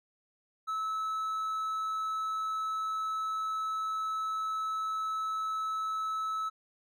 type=tone; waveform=triangle; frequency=1301 Hz; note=E6; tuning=23 cents flat; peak=-29 dBFS; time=0.67-6.5 s; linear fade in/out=20 ms; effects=none